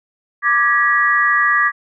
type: chord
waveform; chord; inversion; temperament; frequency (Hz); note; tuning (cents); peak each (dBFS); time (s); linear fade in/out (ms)
sine; G# diminished; second; equal with one note detuned; 1174.7 / 1661.2 / 1927.1; D6 / G#6 / B6; 0 / 0 / -43; -16; 0.42-1.72; 50
effects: none